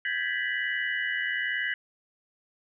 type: tone cluster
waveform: sine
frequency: 1575 / 1695 / 1903 / 1984 / 2951 Hz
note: G6 / G#6 / A#6 / B6 / F#7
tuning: +8 / +35 / +35 / +7 / -5 cents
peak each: -34 / -32 / -36 / -31 / -38 dBFS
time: 0.05-1.74 s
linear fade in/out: 2 ms
effects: none